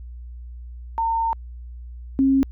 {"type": "tone pair in turn", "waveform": "sine", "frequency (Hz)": [910, 269.7], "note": ["A#5", "C#4"], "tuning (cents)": [-42, -47], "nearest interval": "octave + major sixth", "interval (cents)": 2105, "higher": "first", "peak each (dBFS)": [-19, -14], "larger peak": "second", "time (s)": [[0.98, 1.33], [2.19, 2.43]], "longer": "first", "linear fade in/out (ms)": 0, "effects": ["added 60 Hz sine -34 dBFS peak until 2.51 s"]}